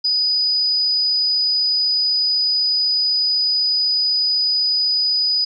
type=tone; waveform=sine; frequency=4966 Hz; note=D#8; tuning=4 cents flat; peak=-15 dBFS; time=0.04-5.45 s; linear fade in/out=10 ms; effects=none